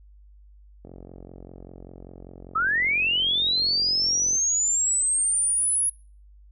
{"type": "click train", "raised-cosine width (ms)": 2, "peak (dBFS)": -29, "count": 159, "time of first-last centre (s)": [0.85, 4.353], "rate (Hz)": 45.1}
{"type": "linear sweep", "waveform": "sine", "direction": "up", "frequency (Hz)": [1243, 10548], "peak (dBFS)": -20, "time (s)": [2.55, 5.9], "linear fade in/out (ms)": 10}
{"effects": ["noise-tail reverb RT60 0.4 s tail -26 dB re dry", "added 50 Hz sine -48 dBFS peak until 6.51 s"]}